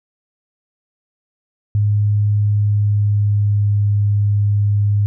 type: tone with pitch glide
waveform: sine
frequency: 103.83 to 102.64 Hz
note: G#2 to G#2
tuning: 0 to -20 cents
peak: -12 dBFS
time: 1.75-5.06 s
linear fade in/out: 0 ms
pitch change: -20 cents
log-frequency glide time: 2.4-3.82 s
effects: none